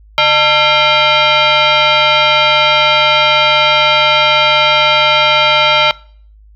sine tone with frequency modulation, 895 Hz, A5, 29 cents sharp, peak -7 dBFS, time 0.18-5.91 s, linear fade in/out 0 ms, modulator 751 Hz, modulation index 4, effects noise-tail reverb RT60 0.5 s tail -22 dB re dry + added 52 Hz sine -39 dBFS peak until 6.55 s

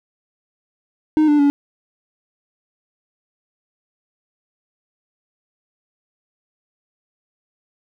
triangle tone with pitch steps, 308.7 / 295.1 / 285.1 Hz, D#4 / D4 / C#4, -14 / +8 / +49 cents, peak -9 dBFS, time 1.17-1.5 s, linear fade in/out 0 ms, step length 110 ms, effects none

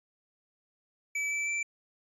square tone with pitch steps, 2301 / 2318 / 2336 Hz, D7 / D7 / D7, -36 / -23 / -10 cents, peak -30 dBFS, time 1.15-1.63 s, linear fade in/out 5 ms, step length 160 ms, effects resampled to 24000 Hz

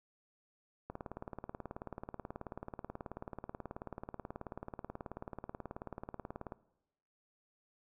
click train, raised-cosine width 1 ms, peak -28 dBFS, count 105, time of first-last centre 0.9-6.522 s, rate 18.5 Hz, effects noise-tail reverb RT60 0.9 s tail -20 dB re dry

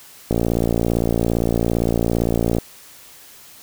click train, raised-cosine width 2 ms, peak -5 dBFS, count 132, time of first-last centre 0.31-2.584 s, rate 57.6 Hz, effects white hiss -44 dBFS RMS until 3.62 s

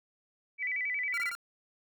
sine tone with vibrato, 2137 Hz, C7, 36 cents sharp, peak -30 dBFS, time 0.58-1.33 s, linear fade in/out 50 ms, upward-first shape square, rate 11 Hz, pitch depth 120 cents each way
45% pulse tone bursts, 1396.9 Hz, F6, in tune, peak -36 dBFS, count 4, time 1.14-1.351 s, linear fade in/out 0 ms, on 37 ms, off 21 ms
effects none

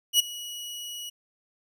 sawtooth tone with ADSR envelope, 2918 Hz, F#7, 25 cents flat, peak -12 dBFS, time 0.13-1.1 s, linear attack 64 ms, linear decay 13 ms, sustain -20 dB, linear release 12 ms, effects none

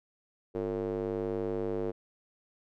square tone with band-pass filter, 50.2 Hz, G1, 42 cents sharp, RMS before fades -33 dBFS, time 0.54-1.92 s, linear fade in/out 20 ms, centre 420 Hz, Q 3.5, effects none

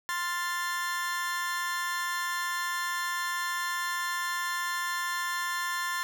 40% pulse chord, F major, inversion second, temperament equal, 1046.5 / 1396.9 / 1760 Hz, C6 / F6 / A6, 0 / 0 / 0 cents, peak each -32 / -38 / -32 dBFS, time 0.09-6.03 s, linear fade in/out 0 ms, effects 9-bit

